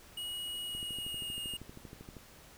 square tone with pitch glide, 2900 to 2850 Hz, F#7 to F7, -35 to +34 cents, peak -38 dBFS, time 0.17-1.57 s, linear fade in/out 5 ms, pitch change -31 cents, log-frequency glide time 0.63-1.36 s
click train, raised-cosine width 3 ms, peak -34 dBFS, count 19, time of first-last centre 0.75-2.167 s, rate 12.7 Hz
effects pink hiss -56 dBFS RMS until 2.57 s

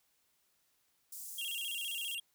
pink high-pass noise, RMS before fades -46 dBFS, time 1.12-2.15 s, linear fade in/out 5 ms, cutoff 7100 Hz, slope 24 dB/octave
square tone with vibrato, 3006 Hz, F#7, 27 cents sharp, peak -38 dBFS, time 1.38-2.2 s, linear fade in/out 5 ms, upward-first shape square, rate 15 Hz, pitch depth 140 cents each way
effects white hiss -75 dBFS RMS until 2.34 s

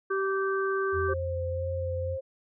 harmonic tone, 388.2 Hz, G4, 17 cents flat, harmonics 1 / 3 / 4, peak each -27 / -32 / -33 dBFS, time 0.1-1.14 s, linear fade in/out 10 ms
sine tone with pitch glide, 85.6 to 87.7 Hz, F2 to F2, -34 to +8 cents, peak -31 dBFS, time 0.92-2.18 s, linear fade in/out 50 ms, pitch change +42 cents, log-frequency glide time 1.19-1.96 s
sine tone with vibrato, 526 Hz, C5, 9 cents sharp, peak -31 dBFS, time 1.08-2.21 s, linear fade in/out 20 ms, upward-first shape sine, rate 2 Hz, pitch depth 21 cents each way
effects none

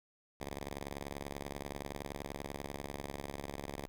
5% pulse ring-modulated tone, 70.4 Hz, C#2, 27 cents sharp, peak -27 dBFS, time 0.4-3.88 s, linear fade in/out 0 ms, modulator 25.1 Hz, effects none

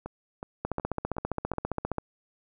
two click trains, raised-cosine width 1 ms, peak -22 / -15 dBFS, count 5 / 21, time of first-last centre 0.06-1.536 / 0.65-1.983 s, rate 2.71 / 15 Hz, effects none

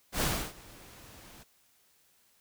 pink noise with ADSR envelope, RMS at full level -28 dBFS, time 0.12-1.44 s, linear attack 94 ms, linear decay 310 ms, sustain -24 dB, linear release 18 ms, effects white hiss -67 dBFS RMS until 2.4 s

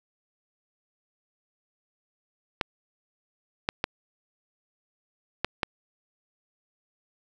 clicks, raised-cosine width 0.3 ms, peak -8 dBFS, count 5, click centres 2.612 / 3.689 / 3.841 / 5.446 / 5.632 s, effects 8-bit

